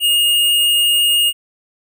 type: tone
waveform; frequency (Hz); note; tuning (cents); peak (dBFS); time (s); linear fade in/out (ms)
square; 2849; F7; +34; -12; 0-1.33; 50
effects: none